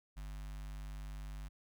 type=tone with notch filter; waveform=square; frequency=50 Hz; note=G1; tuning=35 cents sharp; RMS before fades=-45 dBFS; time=0.16-1.49 s; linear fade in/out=20 ms; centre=420 Hz; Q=0.6; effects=none